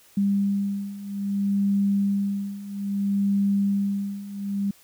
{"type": "beating tone pair", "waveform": "sine", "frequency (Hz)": [199.1, 199.71], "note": ["G3", "G3"], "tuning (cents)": [27, 32], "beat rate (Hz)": 0.61, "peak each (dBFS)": [-26, -23], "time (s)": [0.17, 4.71], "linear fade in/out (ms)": 5, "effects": ["white hiss -55 dBFS RMS until 4.83 s"]}